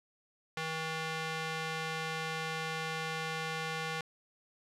square tone with band-pass filter, 160 Hz, D#3, 49 cents sharp, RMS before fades -37 dBFS, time 0.57-4.01 s, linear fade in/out 2 ms, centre 2200 Hz, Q 0.69, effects none

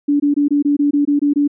sine tone bursts, 288.7 Hz, D4, 30 cents flat, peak -11 dBFS, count 10, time 0.08-1.478 s, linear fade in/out 10 ms, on 120 ms, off 22 ms, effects none

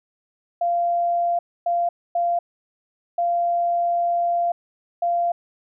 sine tone bursts at uneven times, 692 Hz, F5, 16 cents flat, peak -18 dBFS, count 5, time 0.61-1.39 / 1.66-1.89 / 2.15-2.39 / 3.18-4.52 / 5.02-5.32 s, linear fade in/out 5 ms, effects none

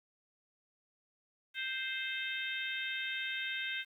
harmonic tone, 523.3 Hz, C5, in tune, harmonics 3 / 4 / 5 / 6 / 7, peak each -40 / -41 / -42 / -43 / -43 dBFS, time 1.54-3.85 s, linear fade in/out 50 ms, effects 11-bit

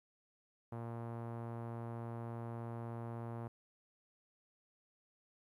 sawtooth tone with low-pass filter, 116.54 Hz, A#2, in tune, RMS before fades -44 dBFS, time 0.72-3.48 s, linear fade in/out 5 ms, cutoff 1000 Hz, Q 1.4, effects 13-bit

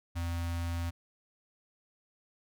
square tone with notch filter, 84.9 Hz, F2, 48 cents flat, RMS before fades -34 dBFS, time 0.15-0.91 s, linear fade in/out 20 ms, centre 420 Hz, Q 1.4, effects none

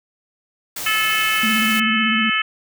white noise, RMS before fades -28 dBFS, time 0.76-1.8 s, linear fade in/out 5 ms
harmonic tone, 433.9 Hz, A4, 24 cents flat, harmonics 3 / 4 / 5 / 6 / 7, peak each -23 / -23 / -23 / -23 / -23 dBFS, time 0.86-2.42 s, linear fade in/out 5 ms
sine tone with vibrato, 221.4 Hz, A3, 11 cents sharp, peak -20 dBFS, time 1.43-2.3 s, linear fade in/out 5 ms, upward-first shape square, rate 16 Hz, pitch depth 42 cents each way
effects none

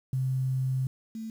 sine tone pair in turn, 130.81 / 222.2 Hz, C3 / A3, 0 / +17 cents, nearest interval major sixth, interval 917 cents, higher second, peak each -25 / -34 dBFS, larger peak first, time 0.13-0.87 / 1.15-1.3 s, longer first, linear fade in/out 2 ms, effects 9-bit

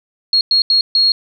sine tone bursts at uneven times, 4293 Hz, C8, 44 cents sharp, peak -9 dBFS, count 4, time 0.33-0.41 / 0.51-0.62 / 0.7-0.81 / 0.95-1.12 s, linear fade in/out 2 ms, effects none

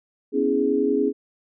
sine chord, C# minor seventh, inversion third, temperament equal with one note detuned, 246.9 / 277.2 / 324.7 / 415.3 Hz, B3 / C#4 / E4 / G#4, 0 / 0 / -26 / 0 cents, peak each -27 / -23 / -27 / -21 dBFS, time 0.32-1.13 s, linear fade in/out 50 ms, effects none

